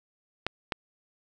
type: clicks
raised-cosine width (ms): 0.3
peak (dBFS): -11 / -12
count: 2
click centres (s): 0.466 / 0.722
effects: none